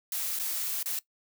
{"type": "noise with dropouts", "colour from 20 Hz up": "blue", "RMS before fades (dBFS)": -32, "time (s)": [0.12, 0.99], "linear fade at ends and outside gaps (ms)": 2, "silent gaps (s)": [[0.39, 0.396], [0.829, 0.858]], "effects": ["noise-tail reverb RT60 0.1 s tail -19 dB re dry"]}